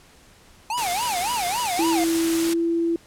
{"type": "tone with vibrato", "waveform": "square", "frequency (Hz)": 830.6, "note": "G#5", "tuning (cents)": 0, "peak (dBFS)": -24, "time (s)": [0.7, 2.04], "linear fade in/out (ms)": 2, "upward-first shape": "sine", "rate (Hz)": 3.6, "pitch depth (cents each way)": 300}
{"type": "noise", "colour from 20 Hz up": "white", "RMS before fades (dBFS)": -28, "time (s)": [0.77, 2.54], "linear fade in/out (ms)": 10}
{"type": "tone with pitch glide", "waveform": "sine", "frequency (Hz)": [330, 335.4], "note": ["E4", "E4"], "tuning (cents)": [2, 30], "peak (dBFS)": -19, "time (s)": [1.79, 2.96], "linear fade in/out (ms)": 2, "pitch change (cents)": 28, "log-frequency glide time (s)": [2.39, 2.56]}
{"effects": ["pink hiss -52 dBFS RMS until 3.06 s", "low-pass 11000 Hz 12 dB/octave"]}